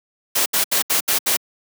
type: noise bursts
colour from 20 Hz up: white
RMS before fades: -18 dBFS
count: 6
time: 0.35-1.37 s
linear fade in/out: 10 ms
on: 110 ms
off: 72 ms
effects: high-pass 200 Hz 12 dB/octave